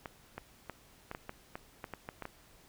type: clicks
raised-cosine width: 0.5 ms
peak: -25 dBFS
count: 12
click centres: 0.058 / 0.38 / 0.697 / 1.114 / 1.149 / 1.294 / 1.555 / 1.842 / 1.937 / 2.089 / 2.223 / 2.254 s
effects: pink hiss -61 dBFS RMS until 2.68 s